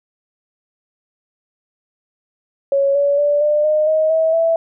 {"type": "tone with pitch steps", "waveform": "sine", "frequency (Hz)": [554.4, 568.3, 582.6, 597.3, 612.3, 627.7, 643.5, 659.7], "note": ["C#5", "C#5", "D5", "D5", "D#5", "D#5", "E5", "E5"], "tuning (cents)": [0, 43, -14, 29, -28, 15, -42, 1], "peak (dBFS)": -12, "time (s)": [2.72, 4.56], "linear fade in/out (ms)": 2, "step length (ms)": 230, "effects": []}